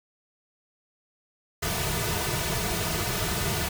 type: noise with comb filter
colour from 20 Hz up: pink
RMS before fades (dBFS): -28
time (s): 1.62-3.69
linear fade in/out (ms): 10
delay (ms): 3.7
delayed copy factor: -0.8
effects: none